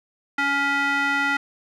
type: tone with band-pass filter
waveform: square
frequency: 280.5 Hz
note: C#4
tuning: 21 cents sharp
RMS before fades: -22 dBFS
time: 0.38-1.37 s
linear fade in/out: 5 ms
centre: 1700 Hz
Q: 2.8
effects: none